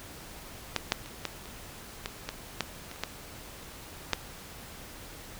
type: clicks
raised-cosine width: 0.2 ms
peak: -9 / -6 / -26 / -13 / -27 / -15 / -15 / -10 / -24 / -30 / -12 / -7 dBFS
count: 12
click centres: 0.763 / 0.921 / 1.06 / 1.253 / 1.457 / 2.059 / 2.29 / 2.607 / 2.914 / 2.96 / 3.036 / 4.133 s
effects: pink hiss -46 dBFS RMS until 5.39 s